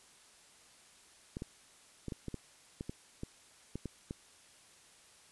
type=clicks; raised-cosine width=3 ms; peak=-26 dBFS; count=12; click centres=1.369 / 1.421 / 2.083 / 2.122 / 2.283 / 2.343 / 2.809 / 2.895 / 3.234 / 3.756 / 3.857 / 4.109 s; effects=white hiss -61 dBFS RMS until 5.31 s + resampled to 24000 Hz